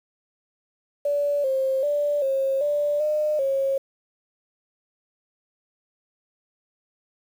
sine tone with pitch steps, 577 / 531 / 584 / 539 / 586 / 606 / 543 Hz, D5 / C5 / D5 / C#5 / D5 / D#5 / C#5, -31 / +25 / -10 / -49 / -4 / -46 / -36 cents, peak -20 dBFS, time 1.05-3.78 s, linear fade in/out 5 ms, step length 390 ms, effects 8-bit

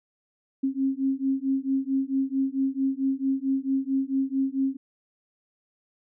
sine beating tone pair, 266.7 / 271.2 Hz, C4 / C#4, +33 / -38 cents, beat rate 4.5 Hz, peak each -26 dBFS, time 0.63-4.77 s, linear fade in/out 10 ms, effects none

